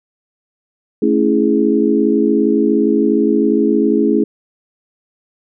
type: chord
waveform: sine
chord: A major seventh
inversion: none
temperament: equal with one note detuned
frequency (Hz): 220 / 277.2 / 329.6 / 416.7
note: A3 / C#4 / E4 / G#4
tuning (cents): 0 / 0 / 0 / +6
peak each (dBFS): -16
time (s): 1.02-4.24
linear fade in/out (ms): 5
effects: none